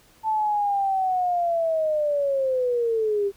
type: linear sweep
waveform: sine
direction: down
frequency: 883 to 392 Hz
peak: -20 dBFS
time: 0.23-3.32 s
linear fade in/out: 50 ms
effects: pink hiss -56 dBFS RMS until 3.36 s